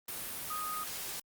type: tone in noise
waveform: sine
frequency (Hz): 1244.5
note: D#6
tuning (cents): 0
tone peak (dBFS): -36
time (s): 0.5-0.84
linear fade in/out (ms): 5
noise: white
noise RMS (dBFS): -40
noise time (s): 0.08-1.2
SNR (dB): +1
effects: Opus 32 kbps